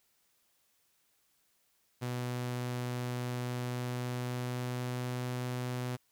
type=tone with pitch glide; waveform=sawtooth; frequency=123.47 to 124.69 Hz; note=B2 to B2; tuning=0 to +17 cents; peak=-30 dBFS; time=2.01-5.97 s; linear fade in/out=20 ms; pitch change=+17 cents; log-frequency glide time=3.46-5.29 s; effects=white hiss -73 dBFS RMS until 6.11 s